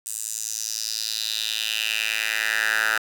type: tone with high-pass filter sweep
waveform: 10% pulse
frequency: 109.8 Hz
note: A2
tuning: 3 cents flat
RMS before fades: -26 dBFS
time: 0.06-2.98 s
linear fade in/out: 5 ms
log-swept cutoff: 8400 to 1400 Hz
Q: 3.4
effects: 8-bit